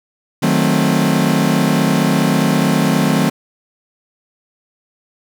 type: chord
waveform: 40% pulse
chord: D# diminished seventh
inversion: none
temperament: equal with one note detuned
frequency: 155.56 / 185 / 220 / 263.6 Hz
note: D#3 / F#3 / A3 / C4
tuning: 0 / 0 / 0 / +13 cents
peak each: -17 dBFS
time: 0.42-3.3 s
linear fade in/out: 10 ms
effects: none